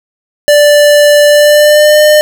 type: tone with pitch glide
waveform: square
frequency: 587.3 to 604.5 Hz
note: D5 to D5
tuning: 0 to +50 cents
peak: -3 dBFS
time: 0.48-2.21 s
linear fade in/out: 0 ms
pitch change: +50 cents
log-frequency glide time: 1.27-2.01 s
effects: none